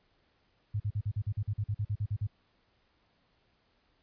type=tone bursts; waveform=sine; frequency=103.83 Hz; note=G#2; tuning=in tune; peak=-28 dBFS; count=15; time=0.74-2.271 s; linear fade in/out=10 ms; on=61 ms; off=44 ms; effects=pink hiss -71 dBFS RMS until 4.02 s + resampled to 11025 Hz